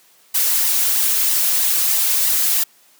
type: noise with flanger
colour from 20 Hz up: blue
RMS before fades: -17 dBFS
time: 0.34-2.64 s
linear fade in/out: 10 ms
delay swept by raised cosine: 1 to 4.2 ms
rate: 3.1 Hz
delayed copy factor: +0.6
effects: white hiss -53 dBFS RMS until 2.99 s + high-pass 200 Hz 12 dB/octave